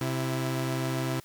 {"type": "tone pair together", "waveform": "sawtooth", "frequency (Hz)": [130.7, 330.6], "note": ["C3", "E4"], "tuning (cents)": [-1, 5], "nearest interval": "octave + major third", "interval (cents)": 1606, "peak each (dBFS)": [-25, -29], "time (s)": [0.01, 1.2], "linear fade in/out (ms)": 2, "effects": ["white hiss -56 dBFS RMS until 1.24 s"]}